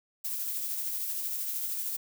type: noise with tremolo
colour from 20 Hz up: violet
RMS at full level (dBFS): -32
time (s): 0.24-1.97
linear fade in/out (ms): 10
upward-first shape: triangle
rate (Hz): 13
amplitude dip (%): 35
effects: none